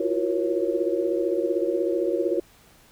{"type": "tone cluster", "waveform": "sine", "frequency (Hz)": [335, 352.2, 368.1, 475.1, 551], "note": ["E4", "F4", "F#4", "A#4", "C#5"], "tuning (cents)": [28, 15, -9, 33, -11], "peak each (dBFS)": -28, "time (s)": [0, 2.4], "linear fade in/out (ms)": 5, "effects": ["pink hiss -55 dBFS RMS until 2.91 s"]}